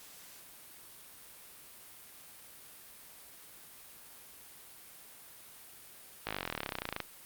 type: slowing click train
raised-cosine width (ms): 0.3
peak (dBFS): -18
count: 28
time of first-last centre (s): 6.27-7.003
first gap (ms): 18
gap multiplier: 1.03
effects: white hiss -53 dBFS RMS until 7.25 s + Opus 48 kbps